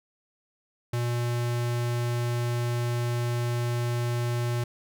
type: tone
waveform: square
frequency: 120 Hz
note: B2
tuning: 49 cents flat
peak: -26 dBFS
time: 0.93-4.64 s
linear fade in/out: 5 ms
effects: none